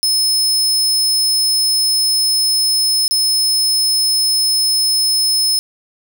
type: tone with dropouts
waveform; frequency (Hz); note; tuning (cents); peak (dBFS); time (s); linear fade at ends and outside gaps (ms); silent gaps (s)
sawtooth; 5200; E8; -24; -10; 0.03-5.59; 0; 3.079-3.11
effects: none

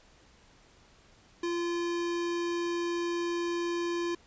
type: tone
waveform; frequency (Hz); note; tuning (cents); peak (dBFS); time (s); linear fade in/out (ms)
square; 344.3; F4; -25; -30; 1.43-4.15; 5
effects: pink hiss -60 dBFS RMS until 4.26 s + resampled to 16000 Hz

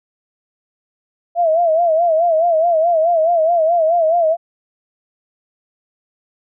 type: tone with vibrato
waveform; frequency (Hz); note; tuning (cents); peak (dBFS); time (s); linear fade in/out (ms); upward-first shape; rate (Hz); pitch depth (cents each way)
sine; 663; E5; +10; -11; 1.35-4.37; 50; sine; 4.7; 100
effects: none

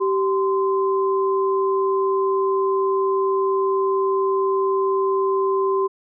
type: tone pair together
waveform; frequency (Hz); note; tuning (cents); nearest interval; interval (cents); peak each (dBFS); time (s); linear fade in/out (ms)
sine; 387.9 / 1035.6; G4 / C6; -18 / -18; octave + perfect fourth; 1700; -18 / -23; 0-5.88; 20
effects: none

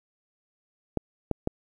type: clicks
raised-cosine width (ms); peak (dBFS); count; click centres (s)
2; -12; 3; 0.973 / 1.313 / 1.474
effects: 9-bit

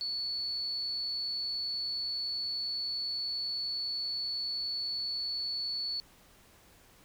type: tone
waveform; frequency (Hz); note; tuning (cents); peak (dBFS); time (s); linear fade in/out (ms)
sine; 4435; C#8; 0; -32; 0.01-6; 0
effects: pink hiss -60 dBFS RMS until 7.04 s

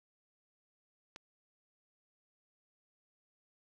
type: click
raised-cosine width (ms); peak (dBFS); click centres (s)
0.2; -29; 1.161
effects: none

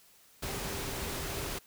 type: tone in noise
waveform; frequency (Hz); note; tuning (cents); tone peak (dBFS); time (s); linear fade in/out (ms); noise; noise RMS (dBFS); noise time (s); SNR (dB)
sine; 393.2; G4; +5; -46; 0.42-1.59; 10; pink; -37; 0.42-1.59; -12
effects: white hiss -61 dBFS RMS until 1.66 s

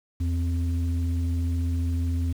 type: tone pair together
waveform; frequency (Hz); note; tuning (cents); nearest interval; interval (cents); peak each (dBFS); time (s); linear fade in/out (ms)
sine; 82 / 260.3; E2 / C4; -9 / -9; octave + minor sixth; 2000; -22 / -31; 0.2-2.33; 10
effects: tanh soft clip ceiling -18 dBFS + 8-bit

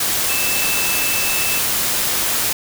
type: tone in noise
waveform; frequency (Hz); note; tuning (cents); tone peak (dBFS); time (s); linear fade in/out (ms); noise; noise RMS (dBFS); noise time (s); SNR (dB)
sine; 2637; E7; 0; -23; 0.29-1.59; 5; white; -19; 0-2.53; -7
effects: none

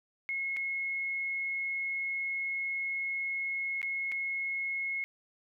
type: tone with dropouts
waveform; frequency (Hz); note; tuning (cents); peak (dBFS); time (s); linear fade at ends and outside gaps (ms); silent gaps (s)
sine; 2171; C#7; -37; -31; 0.29-5.04; 0; 0.565-0.569 / 3.816-3.829 / 4.117-4.121
effects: none

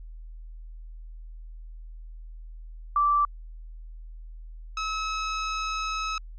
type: tone pair in turn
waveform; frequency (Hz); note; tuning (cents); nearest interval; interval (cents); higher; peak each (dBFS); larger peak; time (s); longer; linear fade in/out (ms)
sine / sawtooth; 1167 / 1289.2; D6 / E6; -11 / -39; major second; 172; second; -19 / -24; first; 2.96-3.25 / 4.77-6.18; second; 2
effects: added 40 Hz sine -39 dBFS peak until 6.38 s + resampled to 16000 Hz

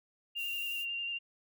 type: tone with vibrato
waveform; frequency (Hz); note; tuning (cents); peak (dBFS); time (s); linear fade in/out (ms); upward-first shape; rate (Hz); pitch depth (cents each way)
sine; 2782; F7; -7; -34; 0.35-1.19; 20; square; 11; 14
type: noise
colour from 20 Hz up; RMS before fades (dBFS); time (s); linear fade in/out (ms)
violet; -46; 0.36-0.86; 50
effects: none

